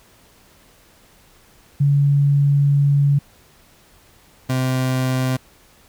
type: tone pair in turn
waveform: sine / 30% pulse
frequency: 142 / 129.3 Hz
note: C#3 / C3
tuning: +42 / -20 cents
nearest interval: major second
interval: 162 cents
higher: first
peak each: -12 / -15 dBFS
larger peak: first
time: 1.8-3.19 / 4.49-5.37 s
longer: first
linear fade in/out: 10 ms
effects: pink hiss -52 dBFS RMS until 5.88 s